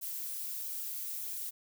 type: noise with flanger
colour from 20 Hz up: violet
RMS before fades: -39 dBFS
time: 0.01-1.51 s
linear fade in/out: 20 ms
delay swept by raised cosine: 1.2 to 6.7 ms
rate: 1.5 Hz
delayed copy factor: +0.5
effects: none